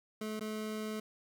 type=tone with dropouts; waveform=25% pulse; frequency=215.7 Hz; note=A3; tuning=34 cents flat; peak=-33 dBFS; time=0.21-1 s; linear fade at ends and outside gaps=5 ms; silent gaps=0.396-0.408 s; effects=none